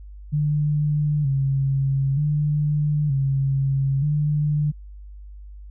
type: tone with vibrato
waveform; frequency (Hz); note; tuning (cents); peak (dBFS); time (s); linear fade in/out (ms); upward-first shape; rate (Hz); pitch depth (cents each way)
sine; 142.5; C#3; +48; -18; 0.32-4.72; 20; square; 0.54; 76
effects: added 50 Hz sine -37 dBFS peak until 5.7 s